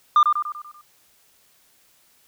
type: tone with echo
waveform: sine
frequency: 1201 Hz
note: D6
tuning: 38 cents sharp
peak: -8 dBFS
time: 0.16-0.23 s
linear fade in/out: 2 ms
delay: 97 ms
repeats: 6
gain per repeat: -6 dB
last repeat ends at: 0.812 s
effects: tanh soft clip ceiling -10 dBFS + white hiss -59 dBFS RMS until 2.27 s